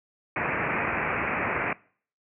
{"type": "low-pass noise", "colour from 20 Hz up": "white", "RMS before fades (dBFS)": -28, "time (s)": [0.36, 1.73], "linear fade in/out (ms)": 2, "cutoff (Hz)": 2500, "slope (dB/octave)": 96, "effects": ["noise-tail reverb RT60 0.5 s tail -23 dB re dry", "high-pass 80 Hz 12 dB/octave"]}